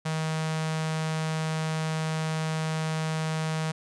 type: tone with notch filter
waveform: sawtooth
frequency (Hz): 158.3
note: D#3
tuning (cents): +30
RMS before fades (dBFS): -29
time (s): 0.05-3.72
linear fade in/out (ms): 10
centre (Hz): 330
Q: 1.2
effects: resampled to 22050 Hz